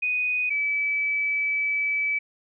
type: tone pair in turn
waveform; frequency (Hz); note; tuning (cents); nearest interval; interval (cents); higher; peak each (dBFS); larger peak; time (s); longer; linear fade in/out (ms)
sine; 2489 / 2299; D#7 / D7; 0 / -37; minor second; 137; first; -22; neither; 0.02-0.5 / 0.5-2.19; second; 10
effects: none